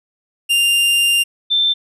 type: tone pair in turn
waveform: 45% pulse / sine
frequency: 2794 / 3558 Hz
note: F7 / A7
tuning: 0 / +19 cents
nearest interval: major third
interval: 419 cents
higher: second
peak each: -12 dBFS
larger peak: neither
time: 0.49-1.24 / 1.5-1.74 s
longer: first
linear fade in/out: 20 ms
effects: resampled to 32000 Hz